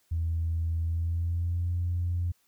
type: tone with pitch glide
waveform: sine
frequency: 82.41 to 87.31 Hz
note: E2 to F2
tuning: 0 to 0 cents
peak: -25 dBFS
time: 0.11-2.32 s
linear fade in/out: 10 ms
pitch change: +100 cents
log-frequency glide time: 0.81-1.7 s
effects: tanh soft clip ceiling -21 dBFS + white hiss -69 dBFS RMS until 2.47 s